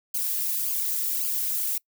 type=noise with flanger; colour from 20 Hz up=violet; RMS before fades=-27 dBFS; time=0.14-1.78 s; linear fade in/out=5 ms; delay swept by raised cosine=0.52 to 2.72 ms; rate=1.8 Hz; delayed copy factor=-0.85; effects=noise-tail reverb RT60 0.1 s tail -25 dB re dry